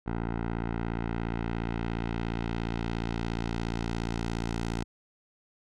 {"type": "tone with low-pass filter sweep", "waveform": "10% pulse", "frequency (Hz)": 57.1, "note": "A#1", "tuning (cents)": -35, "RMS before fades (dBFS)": -32, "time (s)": [0.06, 4.84], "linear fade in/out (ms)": 10, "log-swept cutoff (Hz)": [1500, 7400], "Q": 0.94, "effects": []}